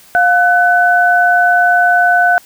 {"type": "tone pair together", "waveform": "sine", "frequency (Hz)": [707.9, 1500], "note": ["F5", "F#6"], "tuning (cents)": [23, 23], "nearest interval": "octave + minor second", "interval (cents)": 1300, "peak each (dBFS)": -10, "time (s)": [0.15, 2.38], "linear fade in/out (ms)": 0, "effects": ["white hiss -43 dBFS RMS until 2.45 s"]}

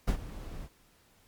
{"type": "noise with ADSR envelope", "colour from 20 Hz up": "brown", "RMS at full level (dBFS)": -25, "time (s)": [0.07, 0.69], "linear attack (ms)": 14, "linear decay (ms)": 82, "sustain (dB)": -16, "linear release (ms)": 47, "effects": ["pink hiss -64 dBFS RMS until 1.27 s", "MP3 96 kbps"]}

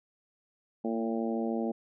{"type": "harmonic tone with a mistuned harmonic", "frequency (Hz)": 113.3, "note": "A#2", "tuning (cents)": -49, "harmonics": [2, 3, 4, 5, 6, 7], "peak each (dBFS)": [-31, -35, -37, -39, -41, -42], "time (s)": [0.84, 1.72], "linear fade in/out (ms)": 10, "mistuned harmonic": 2, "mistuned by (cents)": 22, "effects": []}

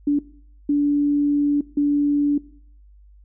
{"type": "tone bursts at uneven times", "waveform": "sine", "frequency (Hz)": 289.3, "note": "D4", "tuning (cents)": -26, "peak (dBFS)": -15, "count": 3, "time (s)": [[0.07, 0.19], [0.69, 1.61], [1.77, 2.38]], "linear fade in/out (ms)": 5, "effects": ["noise-tail reverb RT60 0.6 s tail -20 dB re dry", "added 50 Hz sine -46 dBFS peak until 3.24 s"]}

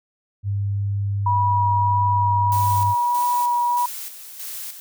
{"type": "tone", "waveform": "sine", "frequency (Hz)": 100.3, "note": "G2", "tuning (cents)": 40, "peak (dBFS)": -20, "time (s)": [0.43, 2.95], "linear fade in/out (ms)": 50}
{"type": "tone with vibrato", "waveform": "sine", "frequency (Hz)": 968, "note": "B5", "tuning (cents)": -35, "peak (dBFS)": -17, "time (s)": [1.26, 3.86], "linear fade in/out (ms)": 5, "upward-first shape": "sine", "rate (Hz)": 1.6, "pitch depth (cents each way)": 11}
{"type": "noise with tremolo", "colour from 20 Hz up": "blue", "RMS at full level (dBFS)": -32, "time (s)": [2.52, 4.8], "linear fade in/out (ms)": 0, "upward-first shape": "square", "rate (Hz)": 1.6, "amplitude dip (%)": 55}
{"effects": []}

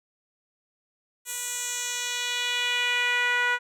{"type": "tone with band-pass filter sweep", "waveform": "10% pulse", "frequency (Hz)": 488.3, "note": "B4", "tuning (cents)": -20, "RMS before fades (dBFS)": -27, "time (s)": [1.25, 3.59], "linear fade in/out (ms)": 50, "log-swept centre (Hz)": [10000, 1500], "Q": 1.6, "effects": []}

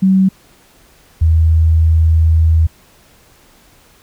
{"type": "tone pair in turn", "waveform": "sine", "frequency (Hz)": [190.2, 80.67], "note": ["F#3", "E2"], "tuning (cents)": [48, -37], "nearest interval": "octave + minor third", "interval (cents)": 1485, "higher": "first", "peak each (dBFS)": -7, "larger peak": "neither", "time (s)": [[0.02, 0.29], [1.21, 2.67]], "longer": "second", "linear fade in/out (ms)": 10, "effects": ["pink hiss -48 dBFS RMS until 4.02 s"]}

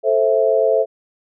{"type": "chord", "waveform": "sine", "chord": "A minor", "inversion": "none", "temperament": "just", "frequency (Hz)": [440, 528, 660], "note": ["A4", "C5", "E5"], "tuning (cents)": [0, 16, 2], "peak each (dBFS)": -17, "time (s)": [0.03, 0.86], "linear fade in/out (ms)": 50, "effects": []}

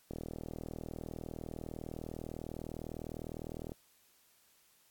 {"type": "click train", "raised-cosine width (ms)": 2, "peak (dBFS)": -28, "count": 145, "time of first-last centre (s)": [0.11, 3.719], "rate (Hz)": 39.9, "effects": ["white hiss -68 dBFS RMS until 4.9 s", "AAC 64 kbps"]}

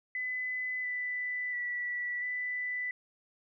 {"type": "tone with pitch steps", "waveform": "sine", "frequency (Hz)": [2009, 1989, 1955, 1989], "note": ["B6", "B6", "B6", "B6"], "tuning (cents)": [29, 12, -18, 12], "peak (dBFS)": -32, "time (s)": [0.15, 2.91], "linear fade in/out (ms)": 2, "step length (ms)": 690, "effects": []}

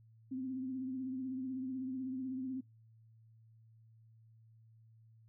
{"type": "tone with vibrato", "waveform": "sine", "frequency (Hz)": 260, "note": "C4", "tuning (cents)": -11, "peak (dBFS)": -37, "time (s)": [0.31, 2.61], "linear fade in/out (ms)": 10, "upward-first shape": "triangle", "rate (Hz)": 16, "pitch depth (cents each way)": 56, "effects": ["noise-tail reverb RT60 0.2 s tail -23 dB re dry", "added 112 Hz sine -60 dBFS peak until 5.28 s"]}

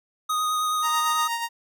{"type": "tone with vibrato", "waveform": "square", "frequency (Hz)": 1244.5, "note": "D#6", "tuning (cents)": 0, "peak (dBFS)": -23, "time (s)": [0.29, 1.28], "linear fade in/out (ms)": 10, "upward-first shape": "triangle", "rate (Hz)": 9.4, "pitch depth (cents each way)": 17}
{"type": "tone with tremolo", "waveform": "sawtooth", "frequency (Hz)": 932.3, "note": "A#5", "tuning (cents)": 0, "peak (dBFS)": -20, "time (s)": [0.82, 1.49], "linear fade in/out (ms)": 50, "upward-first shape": "sine", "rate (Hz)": 8.3, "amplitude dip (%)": 50}
{"effects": []}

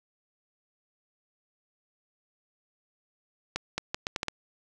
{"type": "accelerating click train", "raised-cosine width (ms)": 0.2, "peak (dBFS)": -12, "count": 7, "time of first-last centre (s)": [3.56, 4.283], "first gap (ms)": 220, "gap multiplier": 0.75, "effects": []}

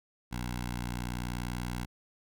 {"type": "tone with notch filter", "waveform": "10% pulse", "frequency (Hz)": 60.5, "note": "B1", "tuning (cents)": -35, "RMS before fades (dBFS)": -36, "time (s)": [0.31, 1.86], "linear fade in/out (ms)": 20, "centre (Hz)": 400, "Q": 1.1, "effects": []}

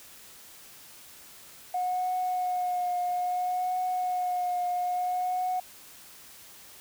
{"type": "tone with vibrato", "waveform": "sine", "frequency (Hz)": 725, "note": "F#5", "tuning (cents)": -35, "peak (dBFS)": -25, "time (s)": [1.74, 5.6], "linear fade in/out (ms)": 5, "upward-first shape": "triangle", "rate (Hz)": 0.6, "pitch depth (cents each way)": 26, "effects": ["tanh soft clip ceiling -22 dBFS", "white hiss -50 dBFS RMS until 6.8 s"]}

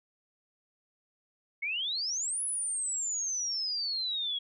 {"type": "exponential two-way sweep", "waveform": "sine", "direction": "up then down", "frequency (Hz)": [2155, 10430, 3293], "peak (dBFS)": -30, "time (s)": [1.62, 4.39], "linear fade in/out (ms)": 10, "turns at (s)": 2.43, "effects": []}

